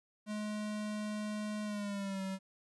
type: tone with pitch glide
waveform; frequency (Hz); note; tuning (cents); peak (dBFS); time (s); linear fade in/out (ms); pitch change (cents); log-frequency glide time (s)
square; 211.3 to 191.54; G#3 to G3; +30 to -40; -37; 0.26-2.39; 50; -170; 1.64-2.22
effects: resampled to 24000 Hz + 12-bit